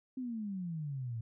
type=exponential sweep; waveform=sine; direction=down; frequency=263.7 to 110 Hz; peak=-36 dBFS; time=0.17-1.21 s; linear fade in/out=5 ms; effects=none